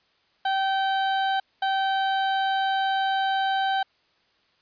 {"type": "tone pair in turn", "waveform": "35% pulse", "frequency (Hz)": [774, 774], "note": ["G5", "G5"], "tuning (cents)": [-22, -22], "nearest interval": "unison", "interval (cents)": 0, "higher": "neither", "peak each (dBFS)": -20, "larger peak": "neither", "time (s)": [[0.45, 1.4], [1.62, 3.83]], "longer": "second", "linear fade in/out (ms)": 5, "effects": ["white hiss -65 dBFS RMS until 4.61 s", "resampled to 11025 Hz"]}